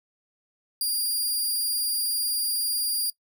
15% pulse tone, 4806 Hz, D8, 39 cents sharp, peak -17 dBFS, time 0.81-3.1 s, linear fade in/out 2 ms, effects noise-tail reverb RT60 0.1 s tail -22 dB re dry

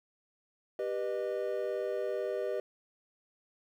triangle chord, G augmented, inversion none, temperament just, 392 / 490 / 612.5 Hz, G4 / B4 / D#5, 0 / -14 / -27 cents, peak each -34 dBFS, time 0.79-2.6 s, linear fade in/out 2 ms, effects 11-bit

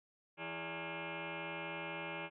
sine tone with frequency modulation, 910 Hz, A#5, 42 cents flat, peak -40 dBFS, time 0.37-2.3 s, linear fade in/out 50 ms, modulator 248 Hz, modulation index 7.5, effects none

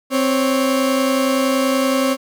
30% pulse tone pair together, 262.2 / 555 Hz, C4 / C#5, +4 / +2 cents, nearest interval octave + minor second, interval 1298 cents, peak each -14 / -17 dBFS, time 0.1-2.17 s, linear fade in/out 50 ms, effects none

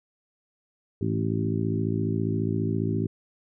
harmonic tone with a mistuned harmonic, 54.7 Hz, A1, 9 cents flat, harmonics 2 / 3 / 4 / 5 / 6 / 7, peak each -28 / -30 / -31 / -32 / -33 / -33 dBFS, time 1.01-3.07 s, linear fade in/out 5 ms, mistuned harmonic 2, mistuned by -54 cents, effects none

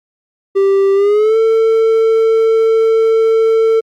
triangle tone with pitch glide, 392 to 447.7 Hz, G4 to A4, 0 to +30 cents, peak -6 dBFS, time 0.55-3.81 s, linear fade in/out 20 ms, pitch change +230 cents, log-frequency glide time 0.94-1.37 s, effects Opus 48 kbps

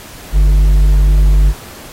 sine tone with hard clipping, 49 Hz, G1, in tune, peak -7 dBFS, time 0.32-1.54 s, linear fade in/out 50 ms, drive 5 dB, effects pink hiss -34 dBFS RMS until 1.92 s + AAC 48 kbps

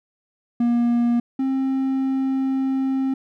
triangle tone pair in turn, 237.8 / 266.2 Hz, A#3 / C4, +35 / +30 cents, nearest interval major second, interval 195 cents, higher second, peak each -14 / -17 dBFS, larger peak first, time 0.6-1.2 / 1.39-3.14 s, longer second, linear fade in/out 5 ms, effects none

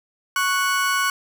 35% pulse tone pair together, 1108.7 / 1480 Hz, C#6 / F#6, 0 / 0 cents, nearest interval perfect fourth, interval 500 cents, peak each -20 dBFS, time 0.36-1.1 s, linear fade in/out 2 ms, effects none

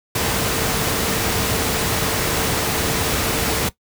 sine tone in noise, 450.4 Hz, A4, 40 cents sharp, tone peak -28 dBFS, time 0.15-3.69 s, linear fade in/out 5 ms, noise pink, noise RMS -20 dBFS, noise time 0.15-3.69 s, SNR -11 dB, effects noise-tail reverb RT60 0.1 s tail -17 dB re dry + high-pass 60 Hz 12 dB/octave

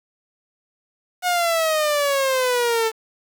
sawtooth exponential sweep, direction down, 729 to 440 Hz, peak -14 dBFS, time 1.22-2.92 s, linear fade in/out 50 ms, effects 7-bit

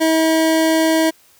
25% pulse tone, 321 Hz, E4, 46 cents flat, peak -9 dBFS, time 0-1.11 s, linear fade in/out 20 ms, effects white hiss -52 dBFS RMS until 1.39 s

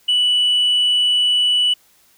sine tone, 2960 Hz, F#7, in tune, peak -11 dBFS, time 0.08-1.74 s, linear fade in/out 10 ms, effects tanh soft clip ceiling -11 dBFS + white hiss -55 dBFS RMS until 2.17 s

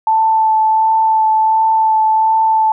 sine tone with vibrato, 880 Hz, A5, in tune, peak -9 dBFS, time 0.07-2.72 s, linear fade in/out 2 ms, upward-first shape sine, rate 1.4 Hz, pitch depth 12 cents each way, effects none

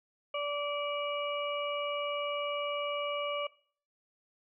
harmonic tone, 580 Hz, D5, 22 cents flat, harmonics 1 / 2 / 4 / 5, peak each -34 / -37 / -40 / -41 dBFS, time 0.34-3.47 s, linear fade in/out 5 ms, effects noise-tail reverb RT60 0.5 s tail -21 dB re dry

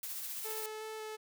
blue noise with tremolo, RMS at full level -40 dBFS, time 0.03-0.66 s, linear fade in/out 2 ms, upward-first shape sine, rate 15 Hz, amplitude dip 30%
sawtooth tone with vibrato, 435.1 Hz, A4, 19 cents flat, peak -37 dBFS, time 0.44-1.17 s, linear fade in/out 20 ms, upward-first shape square, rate 2.7 Hz, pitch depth 8 cents each way
effects none

